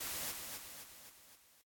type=noise with echo; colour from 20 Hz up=white; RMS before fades=-41 dBFS; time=0-0.32 s; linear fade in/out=10 ms; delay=260 ms; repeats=5; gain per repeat=-5 dB; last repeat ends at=1.62 s; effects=noise-tail reverb RT60 0.1 s tail -24 dB re dry + AAC 64 kbps